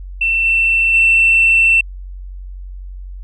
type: tone with level steps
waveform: sine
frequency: 2687 Hz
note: E7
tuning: 33 cents sharp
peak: -12 / -10 / -7 dBFS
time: 0.21-1.81 s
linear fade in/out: 5 ms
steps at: 0.44 / 0.93 s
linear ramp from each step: 20 ms
effects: tanh soft clip ceiling -3 dBFS + added 46 Hz sine -27 dBFS peak until 3.23 s